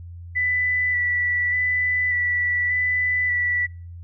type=tone with vibrato; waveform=sine; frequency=1975.5 Hz; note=B6; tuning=in tune; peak=-19 dBFS; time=0.35-3.67 s; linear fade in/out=20 ms; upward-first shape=square; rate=0.85 Hz; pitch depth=15 cents each way; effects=noise-tail reverb RT60 0.4 s tail -26 dB re dry + added 86 Hz sine -35 dBFS peak until 4.03 s